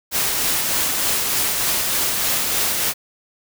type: noise with tremolo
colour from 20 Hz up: white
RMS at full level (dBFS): -19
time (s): 0.11-2.94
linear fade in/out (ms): 50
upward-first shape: triangle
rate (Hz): 3.3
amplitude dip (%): 30
effects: none